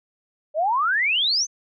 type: exponential sweep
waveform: sine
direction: up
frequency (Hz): 581 to 6430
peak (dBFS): -18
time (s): 0.54-1.47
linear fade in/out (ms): 50
effects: none